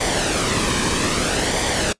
pink noise with flanger, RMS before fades -20 dBFS, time 0-1.93 s, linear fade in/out 10 ms, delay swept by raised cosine 0.74 to 1.48 ms, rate 0.62 Hz, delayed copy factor -0.5, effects noise-tail reverb RT60 0.1 s tail -22 dB re dry + resampled to 22050 Hz

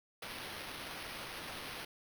white noise with sample-and-hold, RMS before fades -45 dBFS, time 0.22-1.85 s, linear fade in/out 5 ms, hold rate 7350 Hz, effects none

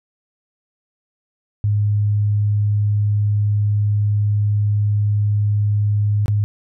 sine tone with dropouts, 103.83 Hz, G#2, in tune, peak -14 dBFS, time 1.64-6.44 s, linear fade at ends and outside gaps 0 ms, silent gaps 6.259-6.281 s, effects none

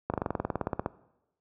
slowing click train, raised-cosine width 1 ms, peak -14 dBFS, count 16, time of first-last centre 0.1-0.861 s, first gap 38 ms, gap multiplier 1.04, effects noise-tail reverb RT60 0.9 s tail -19 dB re dry + high-pass 60 Hz 12 dB/octave

